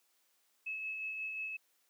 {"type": "tone with tremolo", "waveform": "sine", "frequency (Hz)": 2591, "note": "E7", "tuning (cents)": -30, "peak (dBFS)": -36, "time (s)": [0.66, 1.57], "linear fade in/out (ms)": 10, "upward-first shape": "sine", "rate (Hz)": 5.6, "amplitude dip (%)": 30, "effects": ["white hiss -74 dBFS RMS until 1.89 s", "high-pass 300 Hz 12 dB/octave"]}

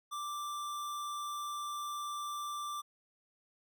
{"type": "tone", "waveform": "square", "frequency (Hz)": 1177, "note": "D6", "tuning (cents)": 3, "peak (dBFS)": -38, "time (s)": [0.11, 2.82], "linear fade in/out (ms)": 20, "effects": []}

